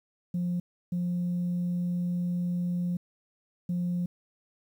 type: tone bursts at uneven times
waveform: sine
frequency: 176.4 Hz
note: F3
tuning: 18 cents sharp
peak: -25 dBFS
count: 3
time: 0.34-0.6 / 0.92-2.97 / 3.69-4.06 s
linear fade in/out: 5 ms
effects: tanh soft clip ceiling -24 dBFS + 10-bit